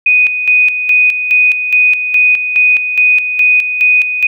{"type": "tone with tremolo", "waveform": "sine", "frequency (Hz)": 2489, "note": "D#7", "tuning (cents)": 0, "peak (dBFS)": -5, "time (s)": [0.06, 4.27], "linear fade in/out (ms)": 5, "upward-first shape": "square", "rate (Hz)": 2.4, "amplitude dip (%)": 60, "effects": []}